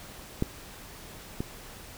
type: clicks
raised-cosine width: 3 ms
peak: -12 / -17 dBFS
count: 2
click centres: 0.424 / 1.405 s
effects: pink hiss -46 dBFS RMS until 1.97 s